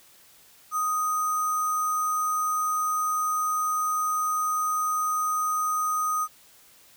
sine tone with sample-and-hold, 1245 Hz, D#6, 1 cent sharp, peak -23 dBFS, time 0.71-6.28 s, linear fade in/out 50 ms, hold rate 7350 Hz, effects white hiss -55 dBFS RMS until 6.96 s

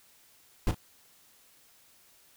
brown noise with echo, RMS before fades -25 dBFS, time 0.67-0.71 s, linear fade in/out 0 ms, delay 35 ms, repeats 1, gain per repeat -11 dB, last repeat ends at 0.745 s, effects white hiss -61 dBFS RMS until 2.36 s

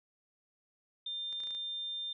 sine tone, 3600 Hz, A7, 39 cents sharp, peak -36 dBFS, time 1.06-2.13 s, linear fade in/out 5 ms
clicks, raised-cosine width 0.2 ms, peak -36 dBFS, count 6, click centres 1.327 / 1.403 / 1.436 / 1.472 / 1.507 / 1.549 s
effects none

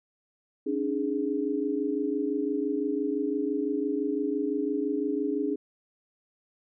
sine chord, C# suspended second, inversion none, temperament equal with one note detuned, 277.2 / 303.1 / 415.3 Hz, C#4 / D#4 / G#4, 0 / -45 / 0 cents, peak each -30 dBFS, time 0.66-5.56 s, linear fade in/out 10 ms, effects none

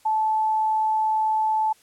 sine tone, 871 Hz, A5, 18 cents flat, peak -19 dBFS, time 0.05-1.73 s, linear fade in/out 10 ms, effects white hiss -57 dBFS RMS until 1.82 s + low-pass 11000 Hz 12 dB/octave

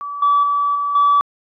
sine tone with level steps, 1150 Hz, D6, 37 cents flat, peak -24 / -10 / -14 / -17 / -9 dBFS, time 0.01-1.21 s, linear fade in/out 0 ms, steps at 0.22 / 0.43 / 0.75 / 0.95 s, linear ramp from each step 5 ms, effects tanh soft clip ceiling -7 dBFS

